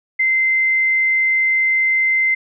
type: tone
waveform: sine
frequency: 2075 Hz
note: C7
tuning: 15 cents flat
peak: -13 dBFS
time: 0.19-2.35 s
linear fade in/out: 10 ms
effects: none